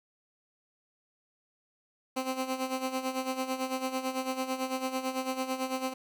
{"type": "tone with tremolo", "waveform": "15% pulse", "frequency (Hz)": 260.6, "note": "C4", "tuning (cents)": -7, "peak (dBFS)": -22, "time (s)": [2.16, 5.94], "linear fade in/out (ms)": 10, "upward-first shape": "sine", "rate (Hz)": 9, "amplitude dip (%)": 70, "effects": []}